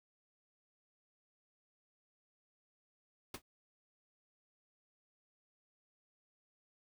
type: noise with exponential decay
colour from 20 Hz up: pink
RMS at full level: -38 dBFS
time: 3.34-3.42 s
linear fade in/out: 5 ms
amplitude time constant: 16 ms
effects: none